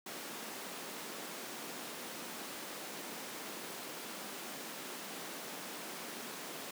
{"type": "high-pass noise", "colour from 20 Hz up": "pink", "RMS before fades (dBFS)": -45, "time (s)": [0.06, 6.71], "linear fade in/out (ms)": 5, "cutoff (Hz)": 210, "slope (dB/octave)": 24, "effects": []}